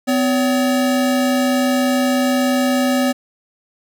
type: tone pair together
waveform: square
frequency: 253.7 / 566.4 Hz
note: B3 / C#5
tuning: +47 / +37 cents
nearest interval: octave + major second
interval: 1390 cents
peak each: -16 / -21 dBFS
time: 0.07-3.13 s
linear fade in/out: 20 ms
effects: none